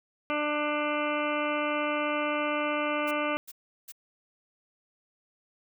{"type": "harmonic tone", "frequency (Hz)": 297.4, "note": "D4", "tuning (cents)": 22, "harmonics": [1, 2, 3, 4, 5, 7, 8, 9, 10], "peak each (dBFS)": [-33, -31, -38, -33, -37, -38, -38, -39, -43], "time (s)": [0.3, 3.37], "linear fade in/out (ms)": 0}
{"type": "noise bursts", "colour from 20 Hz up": "blue", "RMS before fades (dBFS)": -43, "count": 3, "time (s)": [3.07, 3.922], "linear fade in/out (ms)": 10, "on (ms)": 44, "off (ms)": 360}
{"effects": []}